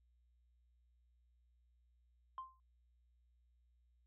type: tone with exponential decay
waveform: sine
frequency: 1046.5 Hz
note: C6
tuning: in tune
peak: -39 dBFS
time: 2.38-2.6 s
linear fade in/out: 1 ms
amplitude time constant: 46 ms
effects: tanh soft clip ceiling -39 dBFS + added 60 Hz sine -70 dBFS peak until 4.06 s